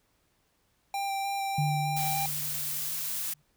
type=tone with vibrato; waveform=square; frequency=789 Hz; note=G5; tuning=11 cents sharp; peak=-30 dBFS; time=0.94-2.26 s; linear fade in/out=2 ms; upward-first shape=square; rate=3.3 Hz; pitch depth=10 cents each way
type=tone with exponential decay; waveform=sine; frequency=148.2 Hz; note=D3; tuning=16 cents sharp; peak=-24 dBFS; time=1.58-3.42 s; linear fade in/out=5 ms; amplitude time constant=400 ms
type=noise; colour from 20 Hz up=blue; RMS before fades=-33 dBFS; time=1.96-3.34 s; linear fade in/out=10 ms
effects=pink hiss -71 dBFS RMS until 3.56 s